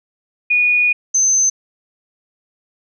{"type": "tone pair in turn", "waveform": "sine", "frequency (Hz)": [2457, 6191], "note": ["D#7", "G8"], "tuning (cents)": [-22, -22], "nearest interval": "octave + major third", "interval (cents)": 1600, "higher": "second", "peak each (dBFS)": -11, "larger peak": "neither", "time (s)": [[0.5, 0.93], [1.14, 1.5]], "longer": "first", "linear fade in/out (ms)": 10, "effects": []}